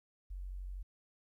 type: tone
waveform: sine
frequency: 46.25 Hz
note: F#1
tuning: in tune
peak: -40 dBFS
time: 0.3-0.83 s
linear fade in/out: 10 ms
effects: 13-bit